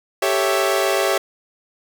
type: chord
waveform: sawtooth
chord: A dominant seventh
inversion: third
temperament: equal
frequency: 392 / 440 / 554.4 / 659.3 Hz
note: G4 / A4 / C#5 / E5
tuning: 0 / 0 / 0 / 0 cents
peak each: -17 / -23 / -18 / -18 dBFS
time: 0.22-1.18 s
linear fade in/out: 5 ms
effects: none